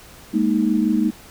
sine chord, Ab suspended second, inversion none, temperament just, 207.7 / 233.6 / 311.5 Hz, Ab3 / Bb3 / Eb4, 0 / +4 / +2 cents, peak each -20 dBFS, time 0.33-1.11 s, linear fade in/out 20 ms, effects pink hiss -44 dBFS RMS until 1.3 s

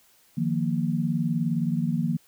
sine chord, Eb suspended second, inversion none, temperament equal, 155.56 / 174.61 / 233.1 Hz, Eb3 / F3 / Bb3, 0 / 0 / 0 cents, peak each -27 dBFS, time 0.37-2.17 s, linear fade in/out 10 ms, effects white hiss -60 dBFS RMS until 2.27 s

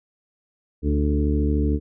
harmonic tone with a mistuned harmonic, 73.42 Hz, D2, in tune, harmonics 1 / 2 / 3 / 4 / 5 / 6, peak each -20 / -29 / -27 / -25 / -34 / -30 dBFS, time 0.82-1.8 s, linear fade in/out 50 ms, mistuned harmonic 5, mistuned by +20 cents, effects none

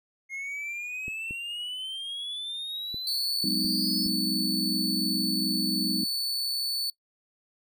triangle exponential sweep, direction up, 2139 to 5180 Hz, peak -31 dBFS, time 0.29-4.09 s, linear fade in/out 50 ms
clicks, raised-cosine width 3 ms, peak -28 dBFS, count 5, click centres 1.081 / 1.309 / 2.944 / 3.649 / 4.062 s
40% pulse tone, 4467 Hz, C#8, 12 cents sharp, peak -26 dBFS, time 3.07-6.9 s, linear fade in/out 2 ms
sine chord, G# minor seventh, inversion third, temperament equal with one note detuned, 185 / 207.7 / 252.1 / 311.1 Hz, F#3 / G#3 / B3 / D#4, 0 / 0 / +36 / 0 cents, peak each -33 dBFS, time 3.44-6.04 s, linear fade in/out 2 ms
effects noise-tail reverb RT60 0.1 s tail -21 dB re dry

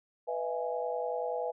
sine chord, E major seventh, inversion second, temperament equal with one note detuned, 493.9 / 622.3 / 672.7 / 830.6 Hz, B4 / D#5 / E5 / G#5, 0 / 0 / +35 / 0 cents, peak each -34 / -39 / -37 / -38 dBFS, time 0.27-1.52 s, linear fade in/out 20 ms, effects none

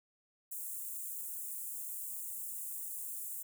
white high-pass noise, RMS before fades -42 dBFS, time 0.51-3.43 s, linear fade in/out 10 ms, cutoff 7500 Hz, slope 48 dB/octave, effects none

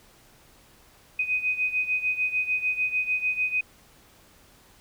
sine beating tone pair, 2500 / 2506.7 Hz, D#7 / D#7, +8 / +12 cents, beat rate 6.7 Hz, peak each -25 / -29 dBFS, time 1.19-3.61 s, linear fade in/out 5 ms, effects pink hiss -56 dBFS RMS until 4.8 s

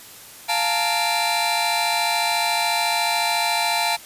40% pulse tone cluster, 697 / 861 / 915 / 2353 / 4050 Hz, F5 / A5 / A#5 / D7 / B7, -4 / -38 / -32 / +3 / +43 cents, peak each -25 dBFS, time 0.48-3.97 s, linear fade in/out 20 ms, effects white hiss -42 dBFS RMS until 4.05 s + resampled to 32000 Hz

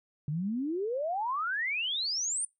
sine exponential sweep, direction up, 140.6 to 9340 Hz, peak -29 dBFS, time 0.28-2.45 s, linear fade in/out 2 ms, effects noise-tail reverb RT60 0.2 s tail -22 dB re dry

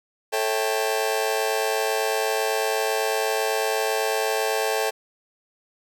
sawtooth chord, A dominant seventh, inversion none, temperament just, 440 / 550 / 660 / 792 Hz, A4 / C#5 / E5 / G5, 0 / -14 / +2 / +18 cents, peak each -21 / -25 / -25 / -24 dBFS, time 0.32-4.91 s, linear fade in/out 20 ms, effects none

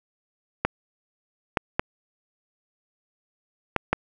clicks, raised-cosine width 0.5 ms, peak -5 dBFS, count 5, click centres 0.65 / 1.572 / 1.795 / 3.763 / 3.93 s, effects none

